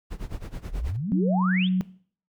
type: noise with tremolo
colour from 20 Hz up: brown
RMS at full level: -32 dBFS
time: 0.1-0.97 s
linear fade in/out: 20 ms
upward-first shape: sine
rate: 9.3 Hz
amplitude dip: 90%
type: exponential sweep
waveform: sine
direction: up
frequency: 32.7 to 3729 Hz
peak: -26 dBFS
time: 0.7-1.69 s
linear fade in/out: 50 ms
type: tone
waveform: sine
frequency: 185 Hz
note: F#3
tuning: in tune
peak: -19 dBFS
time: 1.12-1.81 s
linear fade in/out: 0 ms
effects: noise-tail reverb RT60 0.5 s tail -19 dB re dry